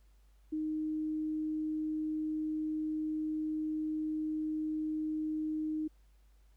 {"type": "tone", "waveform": "sine", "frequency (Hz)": 310, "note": "D#4", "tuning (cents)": -6, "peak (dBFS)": -32, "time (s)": [0.52, 5.88], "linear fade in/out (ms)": 10, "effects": ["added 50 Hz sine -60 dBFS peak until 6.56 s", "pink hiss -75 dBFS RMS until 6.56 s"]}